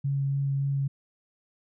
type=tone with vibrato; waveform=sine; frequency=138.59 Hz; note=C#3; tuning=in tune; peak=-24 dBFS; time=0.04-0.88 s; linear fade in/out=10 ms; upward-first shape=sine; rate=3.5 Hz; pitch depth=9 cents each way; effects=none